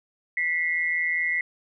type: tone pair together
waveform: sine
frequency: 1967 / 2132 Hz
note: B6 / C7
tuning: -7 / +32 cents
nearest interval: minor second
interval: 139 cents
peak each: -24 / -27 dBFS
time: 0.37-1.41 s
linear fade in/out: 2 ms
effects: none